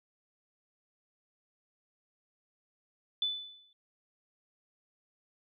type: tone with exponential decay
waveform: sine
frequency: 3495 Hz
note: A7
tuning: 12 cents flat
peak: -26 dBFS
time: 3.22-3.73 s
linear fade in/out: 2 ms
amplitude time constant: 110 ms
effects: none